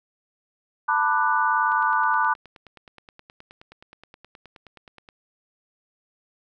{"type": "chord", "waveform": "sine", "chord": "B minor seventh", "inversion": "third", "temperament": "just", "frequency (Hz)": [889, 987.8, 1185.3, 1481.6], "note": ["A5", "B5", "D6", "F#6"], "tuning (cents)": [18, 0, 16, 2], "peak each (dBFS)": -24, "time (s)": [0.88, 2.34], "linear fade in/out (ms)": 10}
{"type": "click train", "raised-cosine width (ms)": 0.3, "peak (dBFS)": -29, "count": 33, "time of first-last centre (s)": [1.72, 5.088], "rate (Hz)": 9.5}
{"effects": []}